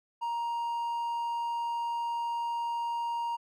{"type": "tone", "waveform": "triangle", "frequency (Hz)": 938, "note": "A#5", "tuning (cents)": 11, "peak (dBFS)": -28, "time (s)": [0.21, 3.37], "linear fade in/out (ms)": 20, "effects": []}